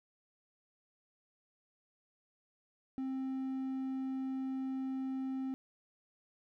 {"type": "tone", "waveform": "triangle", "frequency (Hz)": 264.1, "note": "C4", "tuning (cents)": 16, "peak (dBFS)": -33, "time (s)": [2.98, 5.54], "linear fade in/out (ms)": 0, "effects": []}